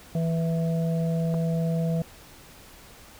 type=harmonic tone; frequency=164.81 Hz; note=E3; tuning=in tune; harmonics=1 / 3 / 4; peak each=-23 / -34 / -34 dBFS; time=0.15-2.02 s; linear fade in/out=2 ms
type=clicks; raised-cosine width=1 ms; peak=-24 dBFS; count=2; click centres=1.34 / 1.345 s
effects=pink hiss -49 dBFS RMS until 3.19 s